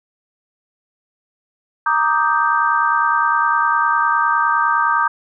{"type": "chord", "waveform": "sine", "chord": "Eb major seventh", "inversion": "second", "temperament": "equal", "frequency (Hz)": [932.3, 1174.7, 1244.5, 1568], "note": ["Bb5", "D6", "Eb6", "G6"], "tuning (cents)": [0, 0, 0, 0], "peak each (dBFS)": -19, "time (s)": [1.86, 5.08], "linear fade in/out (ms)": 5, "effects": []}